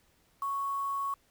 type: tone with quantisation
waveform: sine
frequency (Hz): 1108.7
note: C#6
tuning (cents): 0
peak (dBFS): -30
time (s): 0.42-1.14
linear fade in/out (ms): 2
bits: 8
effects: pink hiss -68 dBFS RMS until 1.3 s